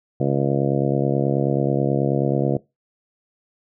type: harmonic tone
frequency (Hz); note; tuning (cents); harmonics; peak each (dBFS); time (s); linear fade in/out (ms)
69.3; C#2; 0; 2 / 3 / 4 / 5 / 6 / 7 / 8 / 9 / 10; -21 / -26 / -26 / -25 / -30 / -26 / -30 / -29 / -33; 0.2-2.57; 5
effects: noise-tail reverb RT60 0.2 s tail -19 dB re dry